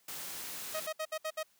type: noise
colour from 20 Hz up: white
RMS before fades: -42 dBFS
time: 0.08-0.87 s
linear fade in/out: 5 ms
type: tone bursts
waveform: sawtooth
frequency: 629 Hz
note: D#5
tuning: 19 cents sharp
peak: -30 dBFS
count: 6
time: 0.74-1.432 s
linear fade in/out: 10 ms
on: 62 ms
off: 64 ms
effects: white hiss -69 dBFS RMS until 1.59 s + high-pass 100 Hz 12 dB/octave